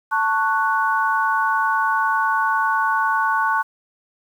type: chord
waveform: sine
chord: F# minor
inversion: first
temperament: just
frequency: 888 / 1110 / 1480 Hz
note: A5 / C#6 / F#6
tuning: +16 / +2 / 0 cents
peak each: -21 dBFS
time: 0.11-3.63 s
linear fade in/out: 20 ms
effects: 8-bit